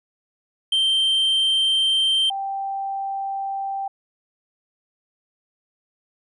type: tone pair in turn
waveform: triangle / sine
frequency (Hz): 3136 / 784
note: G7 / G5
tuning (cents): 0 / 0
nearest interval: 2 octaves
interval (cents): 2400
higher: first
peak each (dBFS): -15 / -24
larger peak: first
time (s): 0.72-2.3 / 2.3-3.88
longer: neither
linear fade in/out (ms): 5
effects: resampled to 24000 Hz